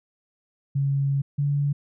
sine tone pair in turn, 138.9 / 143.05 Hz, C#3 / D3, +4 / -45 cents, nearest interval minor second, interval 51 cents, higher second, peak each -20 dBFS, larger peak neither, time 0.75-1.22 / 1.38-1.73 s, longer first, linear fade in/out 10 ms, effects none

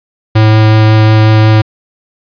square tone with vibrato, 108.9 Hz, A2, 17 cents flat, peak -4 dBFS, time 0.35-1.62 s, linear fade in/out 10 ms, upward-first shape triangle, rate 5.5 Hz, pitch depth 8 cents each way, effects resampled to 11025 Hz + 7-bit

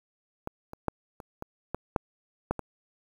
clicks, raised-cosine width 1 ms, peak -19 / -26 / -12 / -28 / -22 / -16 / -10 / -12 / -19 dBFS, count 9, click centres 0.474 / 0.734 / 0.883 / 1.202 / 1.424 / 1.746 / 1.962 / 2.51 / 2.593 s, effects 8-bit

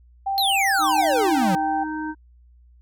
sine tone, 784 Hz, G5, in tune, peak -21 dBFS, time 0.26-1.84 s, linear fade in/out 10 ms
square exponential sweep, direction down, 4300 to 170 Hz, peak -20 dBFS, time 0.38-1.55 s, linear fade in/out 0 ms
harmonic tone, 309.8 Hz, D#4, 7 cents flat, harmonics 1 / 3 / 5, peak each -27 / -32 / -34 dBFS, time 0.78-2.15 s, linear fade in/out 50 ms
effects added 60 Hz sine -49 dBFS peak until 2.81 s

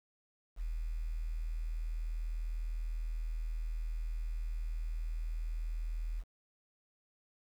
sine tone with quantisation, 40.14 Hz, E1, 45 cents flat, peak -34 dBFS, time 0.56-6.24 s, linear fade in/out 50 ms, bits 10, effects none

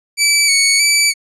15% pulse tone with vibrato, 2267 Hz, C#7, 38 cents sharp, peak -3 dBFS, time 0.17-1.14 s, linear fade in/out 50 ms, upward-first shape square, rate 1.6 Hz, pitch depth 32 cents each way, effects low-pass 11000 Hz 12 dB/octave

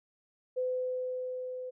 sine tone with level ramp, 507 Hz, B4, 45 cents sharp, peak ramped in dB -28 to -37 dBFS, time 0.56-1.71 s, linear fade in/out 20 ms, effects none

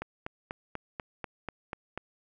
click train, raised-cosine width 0.5 ms, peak -20 dBFS, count 9, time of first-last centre 0.02-1.976 s, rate 4.09 Hz, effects none

